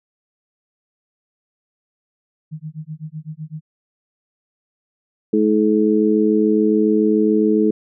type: tone with tremolo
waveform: sine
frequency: 155.56 Hz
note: D#3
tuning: in tune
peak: -25 dBFS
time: 2.51-3.61 s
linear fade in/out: 20 ms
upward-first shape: sine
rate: 7.9 Hz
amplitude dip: 100%
type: harmonic tone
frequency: 107.1 Hz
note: A2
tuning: 46 cents flat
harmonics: 2 / 3 / 4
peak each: -17 / -17 / -17 dBFS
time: 5.33-7.71 s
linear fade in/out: 5 ms
effects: none